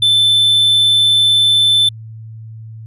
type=tone; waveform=triangle; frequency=3529 Hz; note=A7; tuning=4 cents sharp; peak=-7 dBFS; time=0.02-1.89 s; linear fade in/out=5 ms; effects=added 111 Hz sine -29 dBFS peak until 2.86 s + resampled to 32000 Hz